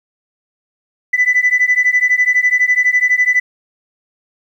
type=beating tone pair; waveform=sine; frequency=1987 / 1999 Hz; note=B6 / B6; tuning=+10 / +20 cents; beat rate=12 Hz; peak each=-12 dBFS; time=1.13-3.4 s; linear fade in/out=10 ms; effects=tanh soft clip ceiling -5 dBFS + 8-bit